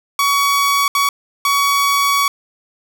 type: tone bursts at uneven times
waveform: sawtooth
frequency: 1127 Hz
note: C#6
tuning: 28 cents sharp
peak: -9 dBFS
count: 3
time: 0.19-0.88 / 0.95-1.09 / 1.45-2.28 s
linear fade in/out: 2 ms
effects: none